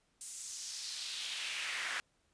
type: noise with high-pass filter sweep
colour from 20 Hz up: brown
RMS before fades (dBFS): -41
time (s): 0.21-2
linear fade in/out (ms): 0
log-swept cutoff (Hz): 8400 to 1700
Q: 2.1
effects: pink hiss -75 dBFS RMS until 2.33 s + resampled to 22050 Hz